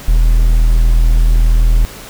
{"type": "tone", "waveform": "triangle", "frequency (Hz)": 40.46, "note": "E1", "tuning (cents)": -32, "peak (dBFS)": -4, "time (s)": [0.08, 1.85], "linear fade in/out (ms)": 0, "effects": ["pink hiss -32 dBFS RMS until 2.09 s"]}